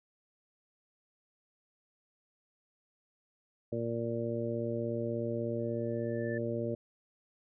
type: harmonic tone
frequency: 116.54 Hz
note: A#2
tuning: in tune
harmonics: 1 / 2 / 3 / 4 / 5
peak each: -38 / -38 / -38 / -38 / -38 dBFS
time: 3.72-6.75 s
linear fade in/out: 5 ms
type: tone with exponential growth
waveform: sine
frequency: 1760 Hz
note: A6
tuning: in tune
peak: -39 dBFS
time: 5.59-6.38 s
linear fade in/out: 5 ms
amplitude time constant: 170 ms
effects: none